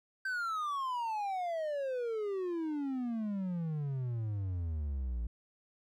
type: exponential sweep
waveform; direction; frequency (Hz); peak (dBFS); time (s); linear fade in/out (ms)
triangle; down; 1567 to 55.6; -31; 0.25-5.27; 5
effects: none